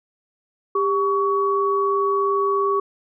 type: tone pair together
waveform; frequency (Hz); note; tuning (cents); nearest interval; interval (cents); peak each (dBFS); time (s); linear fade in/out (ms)
sine; 397.7 / 1125.7; G4 / C#6; +25 / +26; octave + tritone; 1801; -20; 0.75-2.8; 5
effects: none